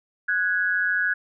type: tone pair together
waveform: sine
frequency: 1474.8 / 1661.2 Hz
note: F#6 / G#6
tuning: -6 / 0 cents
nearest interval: major second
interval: 206 cents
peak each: -23 dBFS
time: 0.28-1.14 s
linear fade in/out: 10 ms
effects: none